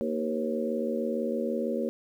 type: harmonic tone with a mistuned harmonic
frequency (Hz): 77.78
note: D#2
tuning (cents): 0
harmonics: 3 / 4 / 5 / 6 / 7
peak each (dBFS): -31 / -37 / -34 / -34 / -33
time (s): 0.01-1.89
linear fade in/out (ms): 0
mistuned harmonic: 6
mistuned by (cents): +42
effects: 10-bit